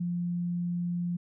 sine tone, 174.61 Hz, F3, in tune, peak -28 dBFS, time 0-1.17 s, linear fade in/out 10 ms, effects none

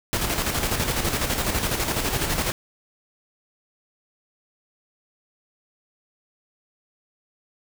pink noise with tremolo, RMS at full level -23 dBFS, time 0.13-2.52 s, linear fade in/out 0 ms, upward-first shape square, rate 12 Hz, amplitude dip 45%, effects none

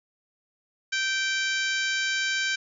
harmonic tone, 779 Hz, G5, 11 cents flat, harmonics 2 / 3 / 4 / 5 / 6 / 7 / 8 / 9, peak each -27 / -31 / -33 / -35 / -37 / -38 / -39 / -40 dBFS, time 0.92-2.56 s, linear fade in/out 10 ms, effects none

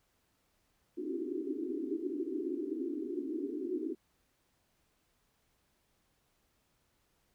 white band-pass noise, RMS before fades -37 dBFS, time 0.97-3.95 s, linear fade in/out 10 ms, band 260 to 390 Hz, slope 96 dB/octave, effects pink hiss -75 dBFS RMS until 7.34 s

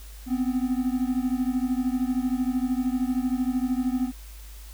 triangle beating tone pair, 249.3 / 262.3 Hz, B3 / C4, +16 / +4 cents, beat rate 13 Hz, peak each -23 / -25 dBFS, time 0.26-4.12 s, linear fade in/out 50 ms, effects added 51 Hz sine -40 dBFS peak until 4.73 s + white hiss -50 dBFS RMS until 4.73 s

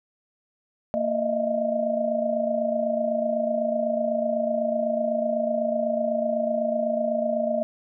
sine tone cluster, 230.6 / 614 / 642 / 670 Hz, A#3 / D#5 / E5 / E5, -19 / -23 / -46 / +28 cents, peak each -29 / -24 / -32 / -30 dBFS, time 0.94-7.63 s, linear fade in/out 0 ms, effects none

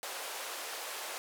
pink band-pass noise, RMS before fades -41 dBFS, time 0.03-1.18 s, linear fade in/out 0 ms, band 490 to 15000 Hz, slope 24 dB/octave, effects none

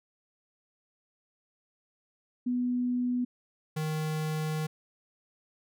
sine / square tone pair in turn, 246.9 / 155.54 Hz, B3 / D#3, 0 / 0 cents, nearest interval minor sixth, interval 800 cents, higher first, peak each -26 / -30 dBFS, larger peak first, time 2.46-3.25 / 3.76-4.67 s, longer second, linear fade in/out 10 ms, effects none

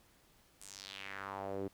sawtooth tone with band-pass filter sweep, 98 Hz, G2, in tune, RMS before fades -44 dBFS, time 0.61-1.68 s, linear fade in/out 5 ms, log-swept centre 9200 to 340 Hz, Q 2.7, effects pink hiss -67 dBFS RMS until 1.73 s

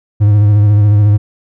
triangle tone with vibrato, 103.83 Hz, G#2, in tune, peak -3 dBFS, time 0.2-1.18 s, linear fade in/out 20 ms, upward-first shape sine, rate 14 Hz, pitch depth 37 cents each way, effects none

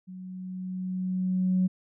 sine tone with level ramp, 184.9 Hz, F#3, 1 cent flat, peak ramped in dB -39 to -19 dBFS, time 0.07-1.68 s, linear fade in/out 20 ms, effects tanh soft clip ceiling -16 dBFS

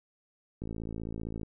click train, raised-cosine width 3 ms, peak -25 dBFS, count 46, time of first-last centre 0.62-1.432 s, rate 55.4 Hz, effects none

